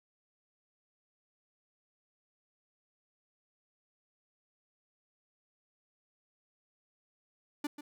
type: tone with echo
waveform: 45% pulse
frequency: 293.7 Hz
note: D4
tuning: in tune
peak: -32 dBFS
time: 7.64-7.67 s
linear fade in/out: 5 ms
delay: 140 ms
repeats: 1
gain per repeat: -11 dB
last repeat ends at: 7.81 s
effects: none